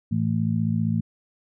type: harmonic tone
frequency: 55.2 Hz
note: A1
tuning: 6 cents sharp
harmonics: 2 / 3 / 4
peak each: -25 / -25 / -25 dBFS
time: 0.11-1.01 s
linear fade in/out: 10 ms
effects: none